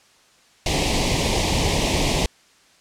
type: band-stop noise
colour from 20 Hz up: pink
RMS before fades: -20 dBFS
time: 0.66-2.26 s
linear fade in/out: 2 ms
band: 1000 to 2000 Hz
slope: 48 dB/octave
effects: white hiss -55 dBFS RMS until 2.8 s + low-pass 7000 Hz 12 dB/octave